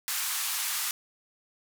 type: band-pass noise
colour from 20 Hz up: white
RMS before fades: -31 dBFS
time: 0.08-0.91 s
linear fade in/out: 0 ms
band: 930 to 15000 Hz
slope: 24 dB/octave
effects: none